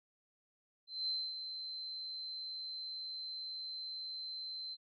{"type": "tone with ADSR envelope", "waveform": "sine", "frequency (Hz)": 4089, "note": "C8", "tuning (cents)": -41, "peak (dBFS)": -33, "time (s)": [0.87, 4.77], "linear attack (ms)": 210, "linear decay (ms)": 250, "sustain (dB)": -8, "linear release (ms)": 44, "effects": []}